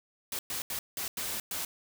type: noise bursts at uneven times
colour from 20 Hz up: white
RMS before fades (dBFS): -35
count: 6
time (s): 0.32-0.39 / 0.5-0.62 / 0.7-0.79 / 0.97-1.08 / 1.17-1.4 / 1.51-1.65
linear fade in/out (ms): 2
effects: none